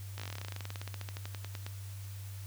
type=slowing click train; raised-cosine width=0.2 ms; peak=-24 dBFS; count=30; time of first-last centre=0.18-1.665 s; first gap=17 ms; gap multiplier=1.07; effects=added 98 Hz sine -41 dBFS peak until 2.46 s + white hiss -54 dBFS RMS until 2.46 s